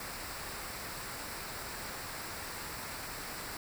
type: noise with comb filter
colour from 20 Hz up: pink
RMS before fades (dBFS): -42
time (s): 0-3.57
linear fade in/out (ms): 2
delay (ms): 0.31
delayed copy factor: -0.5
effects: none